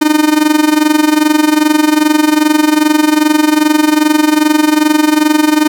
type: tone with amplitude modulation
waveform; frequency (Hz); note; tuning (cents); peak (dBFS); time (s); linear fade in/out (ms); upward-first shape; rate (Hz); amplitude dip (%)
45% pulse; 304.9; D#4; -35; -4; 0.01-5.68; 10; sine; 22.5; 80
effects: none